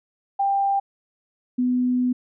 sine tone pair in turn, 792 / 249.5 Hz, G5 / B3, +18 / +18 cents, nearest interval octave + minor sixth, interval 2000 cents, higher first, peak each -18 dBFS, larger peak neither, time 0.39-0.8 / 1.58-2.13 s, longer second, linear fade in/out 10 ms, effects none

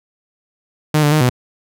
sawtooth tone with pitch steps, 152.6 / 147.1 / 153.9 / 125 Hz, D#3 / D3 / D#3 / B2, -33 / +3 / -19 / +21 cents, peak -7 dBFS, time 0.94-1.296 s, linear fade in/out 5 ms, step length 89 ms, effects none

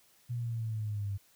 sine linear sweep, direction down, 121.9 to 97.9 Hz, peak -32 dBFS, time 0.29-1.18 s, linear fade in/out 20 ms, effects white hiss -65 dBFS RMS until 1.35 s

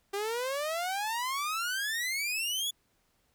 sawtooth exponential sweep, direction up, 392 to 3465 Hz, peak -27 dBFS, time 0.13-2.71 s, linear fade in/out 10 ms, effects pink hiss -72 dBFS RMS until 3.34 s

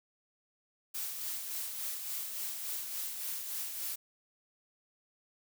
blue noise with tremolo, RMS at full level -37 dBFS, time 0.94-3.96 s, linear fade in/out 10 ms, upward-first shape sine, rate 3.5 Hz, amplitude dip 40%, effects none

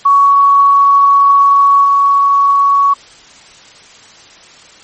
sine tone with level steps, 1120 Hz, C#6, 18 cents sharp, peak -4 / -6 dBFS, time 0.05-2.94 s, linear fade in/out 10 ms, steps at 1.84 s, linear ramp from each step 5 ms, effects white hiss -39 dBFS RMS until 4.83 s + MP3 32 kbps

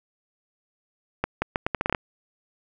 accelerating click train, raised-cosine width 0.5 ms, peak -8 dBFS, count 10, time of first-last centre 1.24-1.948 s, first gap 180 ms, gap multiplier 0.77, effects none

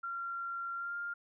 sine tone with pitch glide, 1377 to 1401.1 Hz, F6 to F6, -25 to +5 cents, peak -36 dBFS, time 0.03-1.14 s, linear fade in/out 10 ms, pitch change +30 cents, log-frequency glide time 0.76-0.96 s, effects none

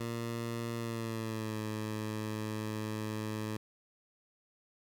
15% pulse tone with pitch glide, 116.54 to 108.11 Hz, A#2 to A2, 0 to -30 cents, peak -29 dBFS, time 0-3.57 s, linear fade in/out 5 ms, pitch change -130 cents, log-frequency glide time 0.76-1.59 s, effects 11-bit

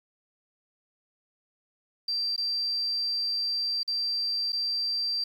sine tone with dropouts, 4699 Hz, D8, in tune, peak -26 dBFS, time 2.08-5.24 s, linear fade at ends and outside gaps 5 ms, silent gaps 2.363-2.378 / 3.832-3.877 / 4.522-4.529 s, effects 9-bit

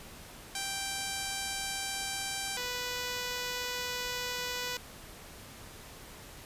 5% pulse tone pair in turn, 784 / 493.9 Hz, G5 / B4, 0 / 0 cents, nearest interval minor sixth, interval 800 cents, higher first, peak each -22 dBFS, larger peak neither, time 0.55-2.57 / 2.57-4.77 s, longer second, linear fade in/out 2 ms, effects pink hiss -49 dBFS RMS until 6.45 s + resampled to 32000 Hz

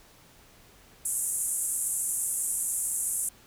white band-pass noise, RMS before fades -30 dBFS, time 1.05-3.29 s, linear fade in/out 5 ms, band 7700 to 11000 Hz, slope 48 dB/octave, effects pink hiss -56 dBFS RMS until 3.46 s

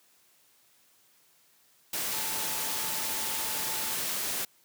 sine tone in noise, 880 Hz, A5, in tune, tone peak -43 dBFS, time 2.13-3.94 s, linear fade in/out 5 ms, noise white, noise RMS -32 dBFS, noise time 1.93-4.45 s, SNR -14 dB, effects white hiss -64 dBFS RMS until 4.64 s + high-pass 100 Hz 12 dB/octave

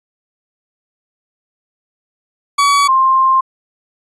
40% pulse / sine tone pair in turn, 1134 / 1055 Hz, C#6 / C6, +39 / +14 cents, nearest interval minor second, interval 125 cents, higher first, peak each -8 dBFS, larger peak neither, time 2.58-2.88 / 2.88-3.41 s, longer second, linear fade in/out 10 ms, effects resampled to 22050 Hz

